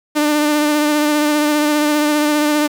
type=tone with vibrato; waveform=sawtooth; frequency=298.6 Hz; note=D4; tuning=29 cents sharp; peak=-9 dBFS; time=0.15-2.68 s; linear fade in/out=20 ms; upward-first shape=sine; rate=15 Hz; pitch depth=23 cents each way; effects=7-bit